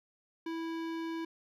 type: tone with hard clipping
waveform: sine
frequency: 328.6 Hz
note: E4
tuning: 5 cents flat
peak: -37 dBFS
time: 0.46-1.25 s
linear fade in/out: 5 ms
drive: 18 dB
effects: none